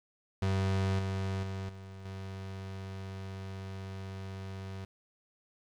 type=tone with level steps; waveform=35% pulse; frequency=96 Hz; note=G2; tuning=36 cents flat; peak=-26 / -30 / -34 / -43 / -37 dBFS; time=0.42-4.85 s; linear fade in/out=5 ms; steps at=0.99 / 1.43 / 1.69 / 2.05 s; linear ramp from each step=2 ms; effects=low-pass 6000 Hz 12 dB/octave + 10-bit